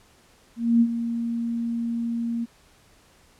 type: tone with ADSR envelope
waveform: sine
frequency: 233.1 Hz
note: A#3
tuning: in tune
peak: -13 dBFS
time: 0.56-2.46 s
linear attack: 250 ms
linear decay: 59 ms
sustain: -11 dB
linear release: 26 ms
effects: pink hiss -57 dBFS RMS until 3.39 s + low-pass 11000 Hz 12 dB/octave